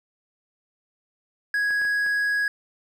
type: tone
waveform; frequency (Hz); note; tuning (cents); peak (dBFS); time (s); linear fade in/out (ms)
triangle; 1661.2; G#6; 0; -19; 1.54-2.48; 2
type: clicks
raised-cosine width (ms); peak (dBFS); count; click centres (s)
0.5; -27; 4; 1.707 / 1.816 / 1.851 / 2.064
effects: none